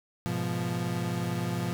35% pulse chord, F diminished, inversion first, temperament equal, 103.83 / 123.47 / 174.61 Hz, Ab2 / Cb3 / F3, 0 / 0 / 0 cents, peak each -35 / -31 / -30 dBFS, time 0.26-1.73 s, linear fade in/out 0 ms, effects none

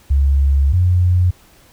sine tone pair in turn, 69.3 / 89.73 Hz, C#2 / F2, 0 / +47 cents, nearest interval major third, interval 447 cents, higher second, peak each -10 dBFS, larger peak neither, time 0.1-0.73 / 0.73-1.31 s, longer first, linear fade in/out 10 ms, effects pink hiss -49 dBFS RMS until 1.72 s

